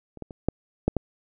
clicks, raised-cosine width 2 ms, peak -29 / -21 / -26 / -8 / -7 / -10 dBFS, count 6, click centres 0.173 / 0.223 / 0.308 / 0.486 / 0.88 / 0.967 s, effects none

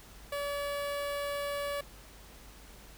sawtooth tone with notch filter, 572 Hz, D5, 46 cents flat, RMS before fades -35 dBFS, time 0.32-1.81 s, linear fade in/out 5 ms, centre 6300 Hz, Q 1.7, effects added 50 Hz sine -54 dBFS peak until 2.97 s + pink hiss -54 dBFS RMS until 2.97 s

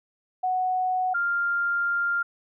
sine tone pair in turn, 740 / 1396.9 Hz, F#5 / F6, 0 / 0 cents, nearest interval major seventh, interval 1100 cents, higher second, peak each -22 dBFS, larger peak neither, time 0.43-1.14 / 1.14-2.23 s, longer second, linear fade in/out 10 ms, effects none

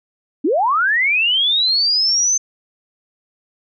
sine linear sweep, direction up, 253 to 6272 Hz, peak -13 dBFS, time 0.44-2.38 s, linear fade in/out 10 ms, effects none

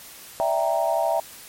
sine chord, E half-diminished seventh, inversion third, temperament equal, 587.3 / 659.3 / 784 / 932.3 Hz, D5 / E5 / G5 / Bb5, 0 / 0 / 0 / 0 cents, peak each -28 / -22 / -26 / -27 dBFS, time 0.4-1.2 s, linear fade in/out 0 ms, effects white hiss -43 dBFS RMS until 1.48 s + MP3 64 kbps

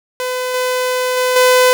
sawtooth tone with level steps, 505 Hz, B4, 39 cents sharp, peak -14 / -11 / -9 / -4 dBFS, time 0.2-1.73 s, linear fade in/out 0 ms, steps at 0.54 / 1.17 / 1.36 s, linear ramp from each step 2 ms, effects none

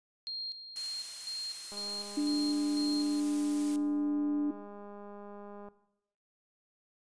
sine tone with tremolo, 4219 Hz, C8, 14 cents sharp, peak -35 dBFS, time 0.27-3.2 s, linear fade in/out 0 ms, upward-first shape square, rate 2 Hz, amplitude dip 65%
blue noise, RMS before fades -42 dBFS, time 0.76-3.76 s, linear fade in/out 0 ms
click train, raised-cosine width 1 ms, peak -36 dBFS, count 810, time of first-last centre 1.72-5.686 s, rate 204 Hz
sine tone, 293.7 Hz, D4, in tune, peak -27 dBFS, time 2.17-4.51 s, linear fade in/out 5 ms
effects noise-tail reverb RT60 0.9 s tail -17 dB re dry + resampled to 22050 Hz

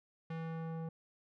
square tone with low-pass filter sweep, 163.1 Hz, E3, 18 cents flat, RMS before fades -41 dBFS, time 0.3-0.89 s, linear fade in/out 5 ms, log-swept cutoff 2500 to 780 Hz, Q 0.91, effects none

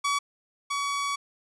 sawtooth tone pair in turn, 1136 / 1131.4 Hz, C#6 / C#6, +42 / +35 cents, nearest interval unison, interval 7 cents, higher first, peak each -20 / -23 dBFS, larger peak first, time 0.04-0.19 / 0.7-1.16 s, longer second, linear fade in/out 10 ms, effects resampled to 22050 Hz

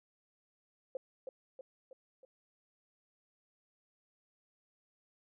sine tone with echo, 523.3 Hz, C5, in tune, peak -35 dBFS, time 0.95-0.97 s, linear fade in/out 2 ms, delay 320 ms, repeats 4, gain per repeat -5 dB, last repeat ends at 2.25 s, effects none

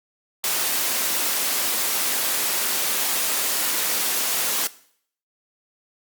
white high-pass noise, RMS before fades -23 dBFS, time 0.44-4.67 s, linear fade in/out 0 ms, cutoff 250 Hz, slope 12 dB/octave, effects noise-tail reverb RT60 0.6 s tail -18 dB re dry + Opus 48 kbps

